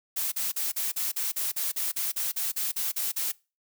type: noise bursts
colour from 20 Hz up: blue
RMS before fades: -29 dBFS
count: 16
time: 0.16-3.32 s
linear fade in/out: 10 ms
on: 160 ms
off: 40 ms
effects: noise-tail reverb RT60 0.3 s tail -23 dB re dry